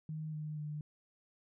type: tone with pitch steps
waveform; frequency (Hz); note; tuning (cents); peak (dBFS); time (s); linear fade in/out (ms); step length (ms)
sine; 155.8 / 152.7 / 150.3; D#3 / D#3 / D3; +3 / -32 / +40; -38; 0.09-0.81; 2; 240
effects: none